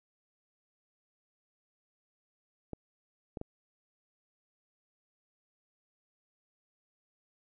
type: clicks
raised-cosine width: 2 ms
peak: -25 dBFS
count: 3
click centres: 2.733 / 3.372 / 3.414 s
effects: none